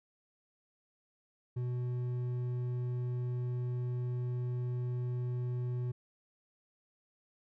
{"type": "tone with hard clipping", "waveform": "triangle", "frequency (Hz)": 123.47, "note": "B2", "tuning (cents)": 0, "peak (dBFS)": -34, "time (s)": [1.56, 5.92], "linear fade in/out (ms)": 10, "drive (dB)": 9, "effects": []}